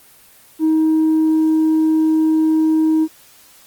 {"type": "tone with tanh clipping", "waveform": "triangle", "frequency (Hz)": 315.8, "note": "D#4", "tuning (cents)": 26, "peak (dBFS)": -12, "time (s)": [0.59, 3.08], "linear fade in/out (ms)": 50, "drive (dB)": 6, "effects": ["white hiss -47 dBFS RMS until 3.66 s", "Opus 24 kbps"]}